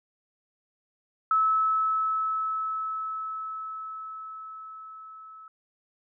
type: tone with level ramp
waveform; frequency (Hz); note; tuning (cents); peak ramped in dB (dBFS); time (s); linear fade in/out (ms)
sine; 1300; E6; -24; -19 to -44; 1.31-5.48; 2
effects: none